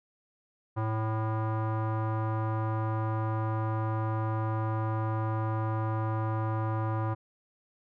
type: tone with low-pass filter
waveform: square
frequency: 110 Hz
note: A2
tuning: in tune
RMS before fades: -30 dBFS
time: 0.76-7.15 s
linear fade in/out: 20 ms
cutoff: 1100 Hz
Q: 3
effects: none